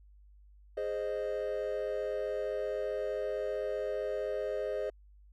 triangle chord, Ab major, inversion none, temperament equal with one note detuned, 415.3 / 523.3 / 618.7 Hz, Ab4 / C5 / Eb5, 0 / 0 / -10 cents, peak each -34 dBFS, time 0.77-4.9 s, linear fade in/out 5 ms, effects tanh soft clip ceiling -23 dBFS + added 50 Hz sine -55 dBFS peak until 5.32 s

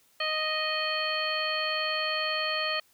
harmonic tone, 622.3 Hz, D#5, in tune, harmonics 1 / 2 / 3 / 4 / 5 / 7, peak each -34 / -34 / -34 / -34 / -34 / -34 dBFS, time 0.2-2.8 s, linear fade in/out 5 ms, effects white hiss -64 dBFS RMS until 2.93 s

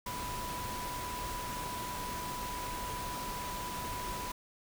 sine tone in noise, 987.8 Hz, B5, in tune, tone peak -39 dBFS, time 0.06-4.32 s, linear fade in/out 5 ms, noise pink, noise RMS -41 dBFS, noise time 0.06-4.32 s, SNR -1 dB, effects none

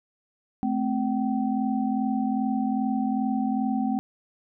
sine tone cluster, 217.4 / 259.9 / 767 Hz, A3 / C4 / G5, -21 / -11 / -38 cents, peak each -26 / -26 / -31 dBFS, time 0.63-3.99 s, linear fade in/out 0 ms, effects none

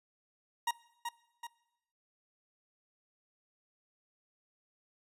40% pulse tone with echo, 943 Hz, A#5, 20 cents sharp, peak -28 dBFS, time 0.67-0.71 s, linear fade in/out 5 ms, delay 380 ms, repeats 2, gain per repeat -6 dB, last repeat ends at 1.47 s, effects noise-tail reverb RT60 0.9 s tail -21 dB re dry + resampled to 32000 Hz

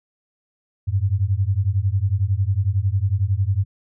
sine beating tone pair, 92.5 / 103.5 Hz, F#2 / G#2, 0 / -5 cents, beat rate 11 Hz, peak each -20 / -20 dBFS, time 0.87-3.65 s, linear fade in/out 20 ms, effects none

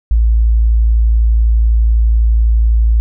sine tone, 56 Hz, A1, 31 cents sharp, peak -7 dBFS, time 0.11-3 s, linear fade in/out 0 ms, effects none

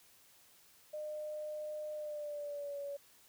sine tone with pitch glide, 607 to 566.4 Hz, D#5 to C#5, -43 to +37 cents, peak -39 dBFS, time 0.93-2.97 s, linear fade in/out 10 ms, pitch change -120 cents, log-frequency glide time 1.94-2.79 s, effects white hiss -64 dBFS RMS until 3.28 s

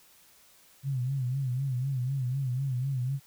sine tone with vibrato, 130.81 Hz, C3, in tune, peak -27 dBFS, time 0.83-3.2 s, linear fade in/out 50 ms, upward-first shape sine, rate 4 Hz, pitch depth 110 cents each way, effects white hiss -59 dBFS RMS until 3.26 s

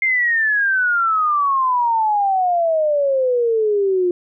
sine exponential sweep, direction down, 2122 to 351 Hz, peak -14 dBFS, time 0.02-4.11 s, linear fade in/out 2 ms, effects none

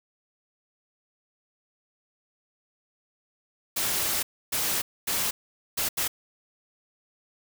white noise bursts at uneven times, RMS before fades -27 dBFS, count 5, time 3.76-4.23 / 4.52-4.82 / 5.07-5.31 / 5.77-5.89 / 5.97-6.08 s, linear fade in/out 10 ms, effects none

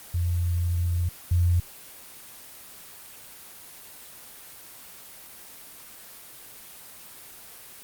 sine tone pair in turn, 86.7 / 87.2 Hz, F2 / F2, -12 / -2 cents, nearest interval unison, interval 10 cents, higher second, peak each -22 / -18 dBFS, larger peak second, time 0.14-1.09 / 1.31-1.6 s, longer first, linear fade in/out 5 ms, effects white hiss -45 dBFS RMS until 7.83 s + Opus 24 kbps

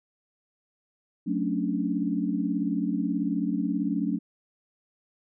sine chord, D major seventh, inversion first, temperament just, 183.54 / 220.2 / 275.3 / 293.7 Hz, F#3 / A3 / C#4 / D4, -14 / +2 / -12 / 0 cents, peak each -30 dBFS, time 1.26-4.19 s, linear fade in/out 20 ms, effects none

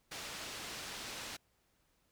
white low-pass noise, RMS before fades -45 dBFS, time 0.11-1.37 s, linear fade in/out 10 ms, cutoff 5400 Hz, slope 12 dB/octave, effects pink hiss -75 dBFS RMS until 2.11 s

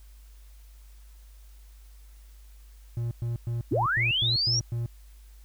triangle tone bursts, 117.7 Hz, A#2, 17 cents sharp, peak -25 dBFS, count 8, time 2.97-4.86 s, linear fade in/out 0 ms, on 140 ms, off 110 ms
sine linear sweep, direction up, 221 to 5770 Hz, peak -23 dBFS, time 3.71-4.6 s, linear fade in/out 10 ms
effects added 51 Hz sine -47 dBFS peak until 5.44 s + white hiss -62 dBFS RMS until 5.44 s

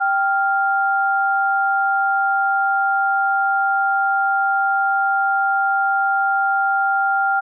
sine tone pair together, 784 / 1396.9 Hz, G5 / F6, 0 / 0 cents, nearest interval minor seventh, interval 1000 cents, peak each -18 dBFS, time 0-7.41 s, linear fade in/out 20 ms, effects none

